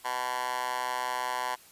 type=tone with high-pass filter; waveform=10% pulse; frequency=125.3 Hz; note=B2; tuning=25 cents sharp; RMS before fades=-32 dBFS; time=0.04-1.56 s; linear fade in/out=20 ms; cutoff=1000 Hz; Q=4.6; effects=white hiss -55 dBFS RMS until 1.71 s + resampled to 32000 Hz